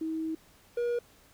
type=tone pair in turn; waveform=sine / triangle; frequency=320 / 478.3 Hz; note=D#4 / A#4; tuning=+49 / +44 cents; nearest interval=perfect fifth; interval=695 cents; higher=second; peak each=-30 / -25 dBFS; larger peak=second; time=0.01-0.35 / 0.77-0.99 s; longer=first; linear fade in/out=5 ms; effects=pink hiss -60 dBFS RMS until 1.33 s